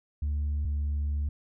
sine tone pair in turn, 73.42 / 72.95 Hz, D2 / D2, 0 / -11 cents, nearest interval unison, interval 11 cents, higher first, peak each -24 dBFS, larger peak neither, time 0.22-0.65 / 0.65-1.29 s, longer second, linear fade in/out 5 ms, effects tanh soft clip ceiling -25 dBFS

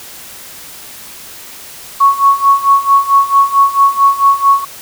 sine tone with tremolo, 1108.7 Hz, C#6, in tune, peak -3 dBFS, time 2-4.65 s, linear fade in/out 10 ms, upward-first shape sine, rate 4.5 Hz, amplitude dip 85%, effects white hiss -32 dBFS RMS until 4.81 s

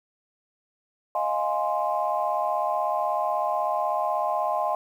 sine chord, F minor seventh, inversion third, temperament equal, 622.3 / 698.5 / 830.6 / 1046.5 Hz, Eb5 / F5 / Ab5 / C6, 0 / 0 / 0 / 0 cents, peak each -28 dBFS, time 1.15-4.75 s, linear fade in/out 2 ms, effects tanh soft clip ceiling -12 dBFS + 9-bit

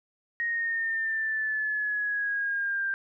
sine exponential sweep, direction down, 1876 to 1579 Hz, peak -26 dBFS, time 0.4-2.94 s, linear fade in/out 0 ms, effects none

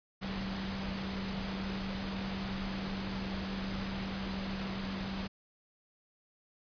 sine tone in noise, 193 Hz, G3, 27 cents flat, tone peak -37 dBFS, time 0.21-5.28 s, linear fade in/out 20 ms, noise pink, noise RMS -40 dBFS, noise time 0.21-5.28 s, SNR 0 dB, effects resampled to 11025 Hz

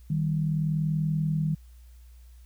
sine tone pair together, 155.57 / 196 Hz, D#3 / G3, 0 / 0 cents, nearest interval major third, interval 400 cents, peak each -24 / -32 dBFS, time 0.1-1.55 s, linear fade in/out 5 ms, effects added 60 Hz sine -47 dBFS peak until 2.45 s + white hiss -65 dBFS RMS until 2.45 s

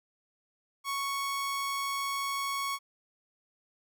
sawtooth tone, 1108.7 Hz, C#6, in tune, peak -27 dBFS, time 0.84-2.79 s, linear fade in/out 50 ms, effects none

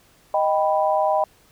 sine chord, Eb augmented, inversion none, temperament equal, 622.3 / 784 / 987.8 Hz, Eb5 / G5 / B5, 0 / 0 / 0 cents, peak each -20 / -21 / -24 dBFS, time 0.34-1.24 s, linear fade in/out 2 ms, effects pink hiss -56 dBFS RMS until 1.51 s

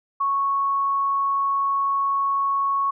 sine tone, 1106 Hz, C#6, 4 cents flat, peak -19 dBFS, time 0.2-2.91 s, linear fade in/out 10 ms, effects none

